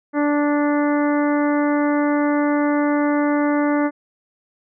harmonic tone, 292.5 Hz, D4, 7 cents flat, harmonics 1 / 2 / 3 / 4 / 5 / 6 / 7, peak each -17 / -23 / -27 / -29 / -31 / -33 / -34 dBFS, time 0.13-3.91 s, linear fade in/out 50 ms, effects none

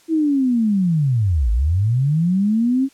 sine linear two-way sweep, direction down then up, 330.2 to 50.9 to 275.4 Hz, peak -14 dBFS, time 0.08-2.89 s, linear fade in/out 50 ms, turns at 1.51 s, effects white hiss -53 dBFS RMS until 2.93 s + low-pass 10000 Hz 12 dB/octave

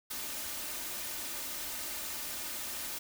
white noise with comb filter, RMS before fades -39 dBFS, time 0.1-2.99 s, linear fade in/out 10 ms, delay 3.3 ms, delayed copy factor +0.5, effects none

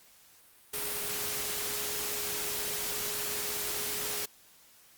sine tone in noise, 416.4 Hz, G#4, 5 cents sharp, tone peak -44 dBFS, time 0.73-4.26 s, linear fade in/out 10 ms, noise white, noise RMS -34 dBFS, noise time 0.73-4.26 s, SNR -13 dB, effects white hiss -59 dBFS RMS until 4.97 s + Opus 48 kbps

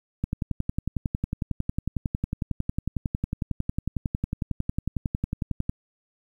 click train, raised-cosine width 5 ms, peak -13 dBFS, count 61, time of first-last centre 0.24-5.695 s, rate 11 Hz, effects 9-bit

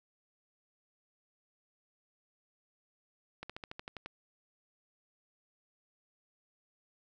slowing click train, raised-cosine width 0.3 ms, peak -26 dBFS, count 9, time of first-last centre 3.43-4.06 s, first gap 66 ms, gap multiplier 1.05, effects none

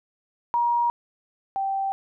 sine tone pair in turn, 950 / 780.1 Hz, A#5 / G5, +33 / -9 cents, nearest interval minor third, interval 342 cents, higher first, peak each -19 / -23 dBFS, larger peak first, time 0.54-0.9 / 1.56-1.92 s, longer neither, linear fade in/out 0 ms, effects none

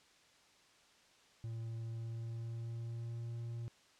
triangle tone with pitch glide, 114.1 to 117.04 Hz, A#2 to A#2, -37 to +7 cents, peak -38 dBFS, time 1.44-3.68 s, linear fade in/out 0 ms, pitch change +44 cents, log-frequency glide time 1.82-3.3 s, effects white hiss -66 dBFS RMS until 3.99 s + low-pass 6000 Hz 12 dB/octave

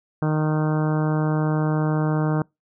harmonic tone, 154.3 Hz, D#3, 14 cents flat, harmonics 1 / 2 / 3 / 4 / 5 / 6 / 7 / 8 / 9 / 10, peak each -20 / -26 / -30 / -32 / -34 / -36 / -37 / -38 / -39 / -40 dBFS, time 0.22-2.42 s, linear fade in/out 2 ms, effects noise-tail reverb RT60 0.2 s tail -26 dB re dry

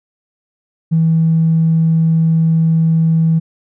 triangle tone with tanh clipping, 162.5 Hz, E3, 24 cents flat, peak -9 dBFS, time 0.91-3.4 s, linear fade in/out 20 ms, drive 4 dB, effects none

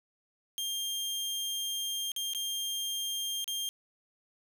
sawtooth tone with dropouts, 3200 Hz, G7, 35 cents sharp, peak -29 dBFS, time 0.58-3.69 s, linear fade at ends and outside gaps 0 ms, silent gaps 2.118-2.163 / 2.335-2.348 / 3.443-3.478 s, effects none

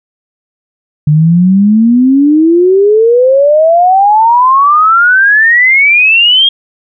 sine exponential sweep, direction up, 146.83 to 3270 Hz, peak -3 dBFS, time 1.07-6.49 s, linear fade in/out 5 ms, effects none

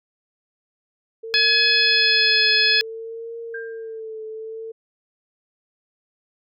sine tone with vibrato, 449.6 Hz, A4, 37 cents sharp, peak -30 dBFS, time 1.23-4.72 s, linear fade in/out 10 ms, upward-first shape triangle, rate 0.58 Hz, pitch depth 52 cents each way
harmonic tone, 847 Hz, G#5, 34 cents sharp, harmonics 2 / 3 / 4 / 5 / 6, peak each -21 / -21 / -21 / -21 / -21 dBFS, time 1.34-2.81 s, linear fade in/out 0 ms
sine tone with exponential decay, 1594 Hz, G6, 28 cents sharp, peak -28 dBFS, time 3.54-4 s, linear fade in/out 5 ms, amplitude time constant 100 ms
effects none

